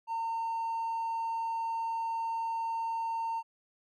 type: tone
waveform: triangle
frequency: 911 Hz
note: A#5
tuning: 40 cents flat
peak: -28 dBFS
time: 0.07-3.43 s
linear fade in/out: 50 ms
effects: tanh soft clip ceiling -26 dBFS